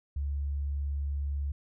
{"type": "tone", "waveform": "sine", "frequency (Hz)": 70.9, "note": "C#2", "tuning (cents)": 40, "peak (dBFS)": -29, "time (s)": [0.16, 1.52], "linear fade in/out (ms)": 5, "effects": []}